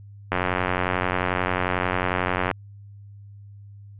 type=click train; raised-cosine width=0.5 ms; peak=-7 dBFS; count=201; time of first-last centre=0.32-2.513 s; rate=91.2 Hz; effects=added 101 Hz sine -41 dBFS peak until 3.99 s + resampled to 8000 Hz